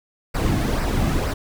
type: noise with flanger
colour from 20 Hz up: brown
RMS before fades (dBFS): -21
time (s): 0.34-1.34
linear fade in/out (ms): 10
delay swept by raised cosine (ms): 0.29 to 2.19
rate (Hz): 2.1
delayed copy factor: -0.55
effects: none